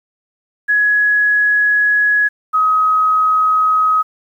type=tone pair in turn; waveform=sine; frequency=1679 / 1266.2 Hz; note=G#6 / D#6; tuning=+18 / +30 cents; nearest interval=perfect fourth; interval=488 cents; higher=first; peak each=-10 / -10 dBFS; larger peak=neither; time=0.68-2.29 / 2.53-4.03 s; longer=first; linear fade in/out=20 ms; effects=8-bit